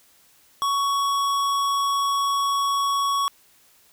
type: tone with hard clipping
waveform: sine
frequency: 1117 Hz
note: C#6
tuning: 13 cents sharp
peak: -22 dBFS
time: 0.62-3.28 s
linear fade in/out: 0 ms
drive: 16 dB
effects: white hiss -57 dBFS RMS until 3.92 s